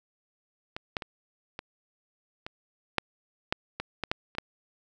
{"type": "clicks", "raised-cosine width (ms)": 0.3, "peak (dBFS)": [-19, -13, -20, -20, -21, -7, -9, -16, -14, -10, -29, -11], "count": 12, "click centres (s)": [0.765, 0.968, 1.022, 1.591, 2.465, 2.983, 3.525, 3.8, 4.037, 4.115, 4.351, 4.384], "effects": []}